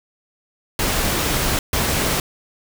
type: noise bursts at uneven times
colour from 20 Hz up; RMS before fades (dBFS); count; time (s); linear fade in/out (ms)
pink; -20; 2; 0.79-1.59 / 1.73-2.2; 2
effects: none